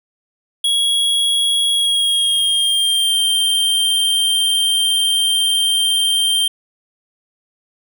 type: tone with pitch glide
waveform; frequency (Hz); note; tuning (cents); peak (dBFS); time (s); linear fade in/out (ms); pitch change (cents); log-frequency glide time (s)
square; 3322 to 3159; G#7 to G7; 0 to +13; -14; 0.64-6.48; 5; -87; 1.71-3.16
effects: none